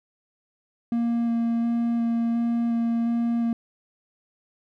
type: tone with vibrato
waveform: triangle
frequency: 233.1 Hz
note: A#3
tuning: in tune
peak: -19 dBFS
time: 0.92-3.53 s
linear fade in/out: 2 ms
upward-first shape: square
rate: 1.4 Hz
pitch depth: 8 cents each way
effects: none